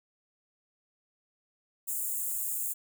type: high-pass noise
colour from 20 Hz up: white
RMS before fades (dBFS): -33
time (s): 1.87-2.74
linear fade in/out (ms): 20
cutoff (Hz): 6900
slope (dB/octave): 96
effects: none